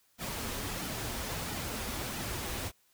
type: noise with flanger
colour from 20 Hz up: pink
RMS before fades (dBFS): -37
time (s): 0.18-2.72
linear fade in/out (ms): 50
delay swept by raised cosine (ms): 1.8 to 6.9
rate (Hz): 1.5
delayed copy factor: -0.5
effects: white hiss -69 dBFS RMS until 2.93 s